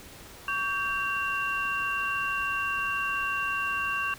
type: tone cluster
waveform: sine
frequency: 1130 / 1571 / 2753 Hz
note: C#6 / G6 / F7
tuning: +33 / +3 / -25 cents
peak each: -31 dBFS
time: 0.48-4.14 s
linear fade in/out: 2 ms
effects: pink hiss -47 dBFS RMS until 4.18 s